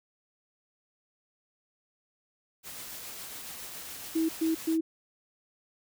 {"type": "noise with tremolo", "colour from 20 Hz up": "white", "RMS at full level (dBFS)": -41, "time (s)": [2.63, 4.78], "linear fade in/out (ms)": 50, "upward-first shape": "triangle", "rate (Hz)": 7.2, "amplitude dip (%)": 25}
{"type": "tone bursts", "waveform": "sine", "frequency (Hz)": 323.4, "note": "E4", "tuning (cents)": -33, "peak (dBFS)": -24, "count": 3, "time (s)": [4.15, 4.81], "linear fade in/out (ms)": 10, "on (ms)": 140, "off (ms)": 120}
{"effects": []}